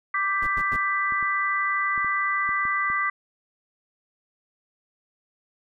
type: chord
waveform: sine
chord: G major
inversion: second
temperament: equal with one note detuned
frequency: 1174.7 / 1568 / 1987 Hz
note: D6 / G6 / B6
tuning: 0 / 0 / +10 cents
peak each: -25 / -31 / -25 dBFS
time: 0.14-3.1 s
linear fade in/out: 5 ms
type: noise bursts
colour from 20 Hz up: brown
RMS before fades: -34 dBFS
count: 3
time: 0.42-0.765 s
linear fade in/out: 5 ms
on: 49 ms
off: 99 ms
type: clicks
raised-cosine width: 3 ms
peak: -30 dBFS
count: 7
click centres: 1.123 / 1.227 / 1.978 / 2.046 / 2.491 / 2.653 / 2.901 s
effects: none